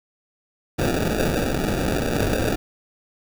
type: noise with sample-and-hold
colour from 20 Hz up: blue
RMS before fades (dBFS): -22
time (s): 0.78-2.56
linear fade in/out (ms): 10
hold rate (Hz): 1050
effects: none